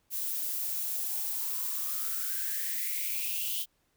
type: noise with high-pass filter sweep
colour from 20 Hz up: violet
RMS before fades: -33 dBFS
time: 0.1-3.66 s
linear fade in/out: 50 ms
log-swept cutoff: 430 to 3200 Hz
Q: 8.3
effects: pink hiss -73 dBFS RMS until 3.96 s